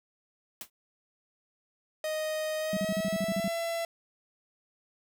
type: noise with exponential decay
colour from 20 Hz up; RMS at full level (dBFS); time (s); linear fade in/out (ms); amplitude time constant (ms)
white; -35; 0.61-0.7; 2; 18
type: tone with pitch glide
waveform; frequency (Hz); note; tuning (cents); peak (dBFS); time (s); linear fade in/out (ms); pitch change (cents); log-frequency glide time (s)
45% pulse; 622.3 to 670.8; D#5 to E5; 0 to +30; -30; 2.04-3.85; 2; +130; 2.58-3.47
type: tone bursts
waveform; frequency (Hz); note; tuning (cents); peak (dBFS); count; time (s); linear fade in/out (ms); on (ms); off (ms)
sine; 194.1; G3; -17; -28; 10; 2.73-3.48; 2; 39; 40
effects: none